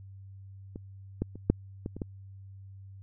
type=clicks; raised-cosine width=3 ms; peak=-26 / -16 / -30 / -8 / -21 / -26 / -19 dBFS; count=7; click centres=0.759 / 1.22 / 1.356 / 1.5 / 1.861 / 1.966 / 2.018 s; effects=added 97 Hz sine -45 dBFS peak until 3.02 s